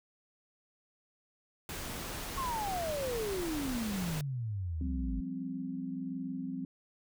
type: noise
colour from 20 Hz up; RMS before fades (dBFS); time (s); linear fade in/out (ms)
pink; -40; 1.69-4.21; 2
type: exponential sweep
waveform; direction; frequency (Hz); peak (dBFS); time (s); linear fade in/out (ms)
sine; down; 1108.7 to 49.25; -33; 2.37-5.21; 10
type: chord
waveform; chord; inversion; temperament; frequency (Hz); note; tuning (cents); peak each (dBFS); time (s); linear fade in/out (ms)
sine; F suspended second; none; equal; 174.61 / 196 / 261.6; F3 / G3 / C4; 0 / 0 / 0; -42 / -42 / -37; 4.81-6.65; 2
effects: none